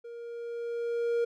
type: tone with level ramp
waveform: triangle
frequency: 470 Hz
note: A#4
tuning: 14 cents sharp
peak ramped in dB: -39 to -22 dBFS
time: 0.04-1.25 s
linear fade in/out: 10 ms
effects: none